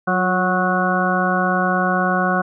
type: harmonic tone with a mistuned harmonic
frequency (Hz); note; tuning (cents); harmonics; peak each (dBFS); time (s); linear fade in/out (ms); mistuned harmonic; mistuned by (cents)
183.8; F#3; -11; 1 / 2 / 3 / 4 / 6 / 7 / 8; -21 / -27 / -25 / -22 / -23 / -27 / -22; 0.07-2.42; 10; 2; -46
effects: none